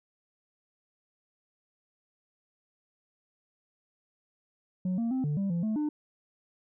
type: tone with pitch steps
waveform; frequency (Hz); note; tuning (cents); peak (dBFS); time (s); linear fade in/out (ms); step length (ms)
sine; 183.7 / 231.4 / 260.5 / 147.7 / 196.9 / 170.9 / 217.4 / 299.6; F#3 / A#3 / C4 / D3 / G3 / F3 / A3 / D4; -12 / -13 / -7 / +10 / +8 / -37 / -21 / +35; -24; 4.85-5.89; 5; 130
effects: tanh soft clip ceiling -26 dBFS